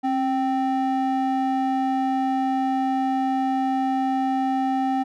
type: ring-modulated tone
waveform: triangle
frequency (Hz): 523.3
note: C5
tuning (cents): 0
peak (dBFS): -15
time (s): 0.03-5.04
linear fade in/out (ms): 20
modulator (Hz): 256
effects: none